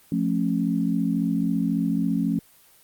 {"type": "chord", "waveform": "sine", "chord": "F augmented", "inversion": "none", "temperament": "just", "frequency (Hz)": [174.61, 218.3, 272.8], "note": ["F3", "A3", "C#4"], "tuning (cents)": [0, -13, -28], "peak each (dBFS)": -25, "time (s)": [0.12, 2.39], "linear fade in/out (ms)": 2, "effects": ["white hiss -55 dBFS RMS until 2.83 s", "Opus 24 kbps"]}